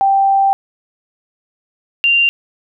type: tone pair in turn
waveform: sine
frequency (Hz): 784 / 2779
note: G5 / F7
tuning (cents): 0 / -9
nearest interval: octave + minor seventh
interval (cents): 2191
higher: second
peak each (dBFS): -9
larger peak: neither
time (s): 0.01-0.53 / 2.04-2.29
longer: first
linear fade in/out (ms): 0
effects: none